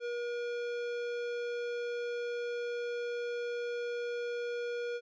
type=tone with tanh clipping; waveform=sine; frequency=478.8 Hz; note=A#4; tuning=46 cents sharp; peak=-36 dBFS; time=0-5.01 s; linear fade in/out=50 ms; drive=17 dB; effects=resampled to 16000 Hz